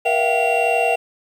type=tone cluster; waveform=triangle; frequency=474.8 / 656 / 698 / 769 / 2750 Hz; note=A#4 / E5 / F5 / G5 / F7; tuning=+32 / -9 / -1 / -33 / -27 cents; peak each=-20 dBFS; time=0.05-0.96 s; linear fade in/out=10 ms; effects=8-bit